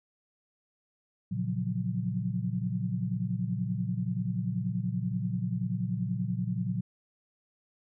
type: chord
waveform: sine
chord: Gb major seventh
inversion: first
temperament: equal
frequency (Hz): 116.54 / 138.59 / 174.61 / 185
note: Bb2 / Db3 / F3 / Gb3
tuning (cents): 0 / 0 / 0 / 0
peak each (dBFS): -33 / -37 / -34 / -33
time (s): 1.31-6.81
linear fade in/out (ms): 10
effects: none